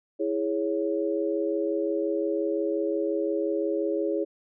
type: chord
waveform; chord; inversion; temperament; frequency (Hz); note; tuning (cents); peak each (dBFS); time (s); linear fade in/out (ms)
sine; C# minor; first; equal; 329.6 / 415.3 / 554.4; E4 / G#4 / C#5; 0 / 0 / 0; -28 / -28 / -30; 0.19-4.25; 20
effects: none